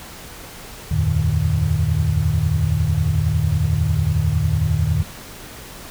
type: tone cluster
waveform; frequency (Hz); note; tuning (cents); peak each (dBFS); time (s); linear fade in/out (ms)
sine; 78.6 / 89.6 / 113.3 / 151.9; D#2 / F2 / A#2 / D#3; +18 / +45 / -49 / -41; -22 / -21 / -22 / -20; 0.91-5.03; 5
effects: pink hiss -37 dBFS RMS until 5.9 s